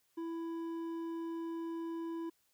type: tone with hard clipping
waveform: triangle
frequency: 331.4 Hz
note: E4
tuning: 9 cents sharp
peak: -39 dBFS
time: 0.17-2.3 s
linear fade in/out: 10 ms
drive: 10 dB
effects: white hiss -75 dBFS RMS until 2.53 s